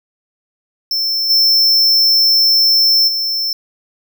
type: tone with level steps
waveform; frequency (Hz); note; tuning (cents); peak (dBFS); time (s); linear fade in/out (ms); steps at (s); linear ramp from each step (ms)
square; 5340; E8; +22; -15 / -9 / -16; 0.91-3.53; 2; 1.29 / 3.07; 20
effects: none